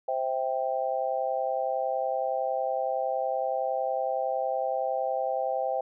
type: chord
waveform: sine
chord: C major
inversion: none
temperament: just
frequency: 523.3 / 654.1 / 784.9 Hz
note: C5 / E5 / G5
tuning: 0 / -14 / +2 cents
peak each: -30 / -31 / -30 dBFS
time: 0.08-5.81 s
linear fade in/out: 5 ms
effects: none